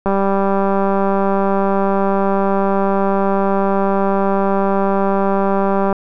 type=click train; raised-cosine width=1 ms; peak=-4 dBFS; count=1151; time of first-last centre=0.06-5.927 s; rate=196 Hz; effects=none